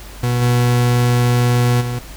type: tone with level steps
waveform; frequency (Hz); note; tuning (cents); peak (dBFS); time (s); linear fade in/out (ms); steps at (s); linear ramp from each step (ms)
40% pulse; 121.9; B2; -22; -14 / -11 / -19; 0.23-1.99; 5; 0.41 / 1.8; 20
effects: added 50 Hz sine -34 dBFS peak until 2.16 s + pink hiss -38 dBFS RMS until 2.16 s